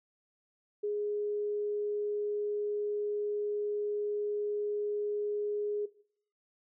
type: tone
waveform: sine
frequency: 415.3 Hz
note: G#4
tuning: in tune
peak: -30 dBFS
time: 0.83-5.86 s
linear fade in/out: 10 ms
effects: noise-tail reverb RT60 0.6 s tail -18 dB re dry